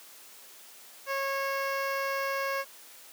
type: tone with notch filter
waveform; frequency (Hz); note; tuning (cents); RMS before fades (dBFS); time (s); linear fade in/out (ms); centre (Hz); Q
15% pulse; 547; C#5; -23; -31; 1.06-2.65; 50; 8500; 0.7
effects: white hiss -51 dBFS RMS until 3.12 s + high-pass 300 Hz 12 dB/octave